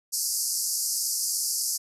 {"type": "band-pass noise", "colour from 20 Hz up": "pink", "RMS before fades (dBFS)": -28, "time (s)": [0.12, 1.78], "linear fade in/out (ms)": 20, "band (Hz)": [4700, 13000], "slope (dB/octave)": 96, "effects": []}